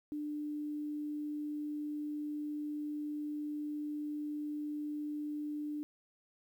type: tone with quantisation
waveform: sine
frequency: 297.6 Hz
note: D4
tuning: 23 cents sharp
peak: -36 dBFS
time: 0.12-5.83 s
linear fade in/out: 0 ms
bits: 11
effects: none